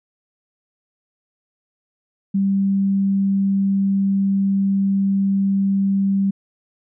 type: tone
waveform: sine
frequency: 196 Hz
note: G3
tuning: in tune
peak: -15 dBFS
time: 2.34-6.31 s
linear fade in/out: 10 ms
effects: none